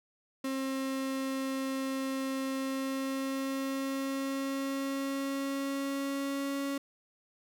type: tone with pitch glide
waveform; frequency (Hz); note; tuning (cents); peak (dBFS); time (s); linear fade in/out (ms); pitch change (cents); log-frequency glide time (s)
35% pulse; 267.1 to 277.8; C4 to C#4; +36 to +4; -30; 0.44-6.78; 5; +68; 2.54-6.63
effects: none